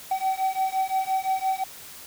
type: beating tone pair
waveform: triangle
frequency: 760 / 765.8 Hz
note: F#5 / G5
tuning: +46 / -41 cents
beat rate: 5.8 Hz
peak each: -24 dBFS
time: 0.11-1.64 s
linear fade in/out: 5 ms
effects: white hiss -43 dBFS RMS until 2.06 s